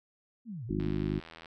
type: linear two-way sweep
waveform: sine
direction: down then up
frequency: 246.9 to 105.7 to 246.9 Hz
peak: -37 dBFS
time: 0.45-0.91 s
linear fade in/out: 50 ms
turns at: 0.65 s
type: harmonic tone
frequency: 51.2 Hz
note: G#1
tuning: 24 cents flat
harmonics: 1 / 2 / 3 / 4 / 5 / 6 / 7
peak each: -38 / -39 / -34 / -36 / -39 / -36 / -37 dBFS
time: 0.69-1.2 s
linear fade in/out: 10 ms
type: click train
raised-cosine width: 0.3 ms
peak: -31 dBFS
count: 55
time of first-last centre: 0.8-1.458 s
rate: 82.1 Hz
effects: none